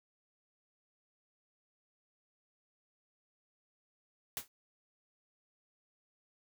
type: noise with exponential decay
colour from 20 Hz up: white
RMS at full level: -34 dBFS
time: 4.37-4.48 s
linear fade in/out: 1 ms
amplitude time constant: 23 ms
effects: none